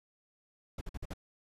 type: noise bursts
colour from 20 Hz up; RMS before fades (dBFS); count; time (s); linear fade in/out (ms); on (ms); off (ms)
brown; -39; 5; 0.78-1.136; 5; 32; 49
effects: resampled to 32000 Hz